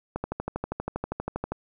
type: click train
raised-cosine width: 1 ms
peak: -15 dBFS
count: 18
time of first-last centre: 0.16-1.52 s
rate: 12.5 Hz
effects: none